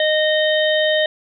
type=harmonic tone; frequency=617 Hz; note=D#5; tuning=15 cents flat; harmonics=1 / 3 / 5 / 6; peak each=-16 / -21 / -23 / -24 dBFS; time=0-1.06 s; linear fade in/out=2 ms; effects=none

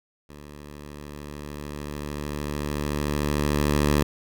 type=tone with level ramp; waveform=10% pulse; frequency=73.42 Hz; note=D2; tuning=in tune; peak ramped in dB=-34 to -10 dBFS; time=0.29-4.03 s; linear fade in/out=5 ms; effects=none

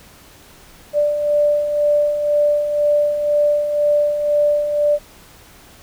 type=beating tone pair; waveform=sine; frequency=587.3 / 589.3 Hz; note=D5 / D5; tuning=0 / +6 cents; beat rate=2 Hz; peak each=-23 / -14 dBFS; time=0.93-4.99 s; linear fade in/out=50 ms; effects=pink hiss -45 dBFS RMS until 5.82 s

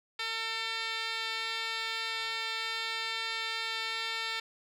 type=tone with band-pass filter; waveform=15% pulse; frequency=449.8 Hz; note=A4; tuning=38 cents sharp; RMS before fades=-35 dBFS; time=0.19-4.4 s; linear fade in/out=5 ms; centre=3100 Hz; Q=5.4; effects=none

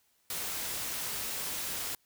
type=noise; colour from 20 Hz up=white; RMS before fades=-36 dBFS; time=0.3-1.95 s; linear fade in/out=2 ms; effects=white hiss -71 dBFS RMS until 2.05 s

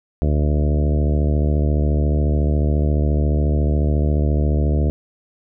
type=harmonic tone with a mistuned harmonic; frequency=74.2 Hz; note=D2; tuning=18 cents sharp; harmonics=1 / 2 / 3 / 4 / 5 / 6 / 7 / 8 / 9; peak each=-16 / -22 / -26 / -28 / -30 / -32 / -33 / -34 / -35 dBFS; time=0.22-4.9 s; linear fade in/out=0 ms; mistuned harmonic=1; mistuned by=-18 cents; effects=none

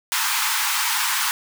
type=high-pass noise; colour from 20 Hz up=pink; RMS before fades=-22 dBFS; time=0.12-1.31 s; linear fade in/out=0 ms; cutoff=840 Hz; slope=96 dB/octave; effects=none

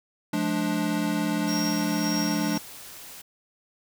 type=chord; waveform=square; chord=D diminished; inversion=first; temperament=equal with one note detuned; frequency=174.61 / 212 / 293.7 Hz; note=F3 / Ab3 / D4; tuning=0 / +36 / 0 cents; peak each=-31 / -29 / -28 dBFS; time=0.33-2.58 s; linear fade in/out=5 ms
type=noise; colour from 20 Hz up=white; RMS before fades=-43 dBFS; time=1.47-3.22 s; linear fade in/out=10 ms
type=tone with tremolo; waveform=sine; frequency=5588 Hz; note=F8; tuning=in tune; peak=-29 dBFS; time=1.47-2.59 s; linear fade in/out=20 ms; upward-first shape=sine; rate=1.8 Hz; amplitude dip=65%
effects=none

